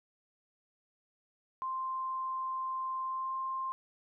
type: tone with pitch glide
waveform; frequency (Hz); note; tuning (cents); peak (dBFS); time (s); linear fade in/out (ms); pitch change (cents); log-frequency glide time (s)
sine; 1046.5 to 1054.4; C6 to C6; 0 to +13; -33; 1.62-3.72; 0; +13; 3.02-3.36
effects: none